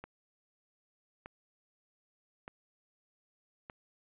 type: click train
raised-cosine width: 0.5 ms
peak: -29 dBFS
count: 4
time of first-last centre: 0.04-3.699 s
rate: 0.82 Hz
effects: resampled to 8000 Hz

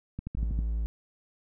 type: click train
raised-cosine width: 5 ms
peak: -22 dBFS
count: 6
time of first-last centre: 0.19-0.59 s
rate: 12.5 Hz
type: tone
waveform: triangle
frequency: 55.6 Hz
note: A1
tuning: 19 cents sharp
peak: -25 dBFS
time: 0.37-0.86 s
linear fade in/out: 0 ms
effects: none

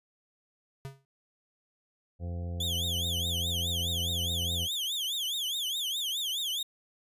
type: tone with exponential decay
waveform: square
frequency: 136.2 Hz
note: C#3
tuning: 30 cents flat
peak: -35 dBFS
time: 0.85-1.05 s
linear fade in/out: 0 ms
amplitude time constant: 42 ms
type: harmonic tone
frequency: 86.5 Hz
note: F2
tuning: 16 cents flat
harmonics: 1 / 2 / 3 / 4 / 5 / 6 / 8 / 9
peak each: -33 / -42 / -50 / -55 / -52 / -48 / -54 / -62 dBFS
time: 2.19-4.68 s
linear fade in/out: 50 ms
type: tone with vibrato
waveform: 40% pulse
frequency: 3333 Hz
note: G#7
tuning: 5 cents sharp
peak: -29 dBFS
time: 2.6-6.63 s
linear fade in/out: 5 ms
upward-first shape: triangle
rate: 4.8 Hz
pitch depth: 230 cents each way
effects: resampled to 32000 Hz

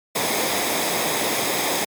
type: noise with comb filter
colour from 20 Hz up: pink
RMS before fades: -22 dBFS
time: 0.15-1.85 s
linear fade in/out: 10 ms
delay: 0.69 ms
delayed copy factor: -0.5
effects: high-pass 200 Hz 12 dB/octave + MP3 96 kbps

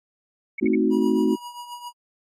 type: tone bursts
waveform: sine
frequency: 2217 Hz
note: C#7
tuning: in tune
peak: -28 dBFS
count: 3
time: 0.58-0.752 s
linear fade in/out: 5 ms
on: 20 ms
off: 56 ms
type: chord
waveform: sine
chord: A diminished seventh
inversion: none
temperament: equal with one note detuned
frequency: 220 / 261.6 / 314.6 / 370 Hz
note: A3 / C4 / Eb4 / Gb4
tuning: 0 / 0 / +19 / 0 cents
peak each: -23 dBFS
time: 0.61-1.36 s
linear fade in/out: 20 ms
type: tone with tremolo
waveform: square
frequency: 965 Hz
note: B5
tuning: 40 cents flat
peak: -33 dBFS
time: 0.9-1.93 s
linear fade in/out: 50 ms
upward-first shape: triangle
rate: 7.5 Hz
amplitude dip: 70%
effects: AAC 48 kbps

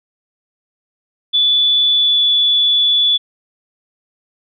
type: tone with pitch glide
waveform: sine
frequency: 3464 to 3444 Hz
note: A7 to A7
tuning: -28 to -38 cents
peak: -10 dBFS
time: 1.33-3.18 s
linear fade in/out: 20 ms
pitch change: -10 cents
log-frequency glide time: 1.93-2.22 s
effects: none

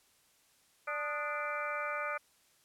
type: harmonic tone with a mistuned harmonic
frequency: 293.7 Hz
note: D4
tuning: in tune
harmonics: 2 / 3 / 4 / 5 / 6 / 7 / 8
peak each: -40 / -47 / -38 / -40 / -49 / -45 / -42 dBFS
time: 0.87-2.18 s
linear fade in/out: 10 ms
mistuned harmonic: 4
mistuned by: +87 cents
effects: white hiss -68 dBFS RMS until 2.64 s + low-pass 12000 Hz 12 dB/octave

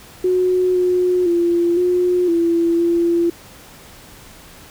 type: tone with pitch steps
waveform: sine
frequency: 366.1 / 361.8 / 343.8 / 358.8 / 337.2 / 341 Hz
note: F#4 / F#4 / F4 / F4 / E4 / F4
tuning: -18 / -39 / -27 / +47 / +39 / -41 cents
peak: -13 dBFS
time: 0.24-3.3 s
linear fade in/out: 5 ms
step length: 510 ms
effects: pink hiss -42 dBFS RMS until 4.7 s

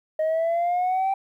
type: exponential sweep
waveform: sine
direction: up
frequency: 622.3 to 784 Hz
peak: -18 dBFS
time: 0.19-1.14 s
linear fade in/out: 5 ms
effects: tanh soft clip ceiling -19 dBFS + 10-bit

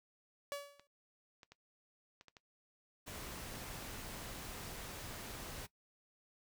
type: tone with exponential decay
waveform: sawtooth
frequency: 570 Hz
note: C#5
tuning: 48 cents sharp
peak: -33 dBFS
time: 0.52-0.87 s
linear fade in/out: 0 ms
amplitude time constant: 75 ms
type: clicks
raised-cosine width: 0.2 ms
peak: -38 dBFS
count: 7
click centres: 0.796 / 1.432 / 1.52 / 2.211 / 2.283 / 2.368 / 3.824 s
type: noise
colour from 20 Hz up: pink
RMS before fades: -47 dBFS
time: 3.06-5.67 s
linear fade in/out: 20 ms
effects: noise-tail reverb RT60 0.1 s tail -19 dB re dry

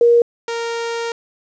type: tone pair in turn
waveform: sine / sawtooth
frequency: 472.5 / 464.4 Hz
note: A#4 / A#4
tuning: +23 / -7 cents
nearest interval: unison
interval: 30 cents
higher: first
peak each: -8 / -17 dBFS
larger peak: first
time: 0.01-0.22 / 0.48-1.12 s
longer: second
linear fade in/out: 2 ms
effects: resampled to 16000 Hz + 8-bit

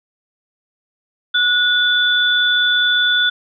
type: tone pair together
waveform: sine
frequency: 1461 / 3475 Hz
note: F#6 / A7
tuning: -22 / -22 cents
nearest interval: octave + minor third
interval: 1500 cents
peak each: -15 dBFS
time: 1.34-3.3 s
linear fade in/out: 10 ms
effects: none

